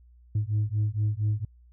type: beating tone pair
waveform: sine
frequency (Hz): 103.83 / 108.13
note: G#2 / A2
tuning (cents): 0 / -30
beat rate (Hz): 4.3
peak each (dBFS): -25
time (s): 0.35-1.45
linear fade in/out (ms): 5
effects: tanh soft clip ceiling -20 dBFS + added 60 Hz sine -52 dBFS peak until 1.72 s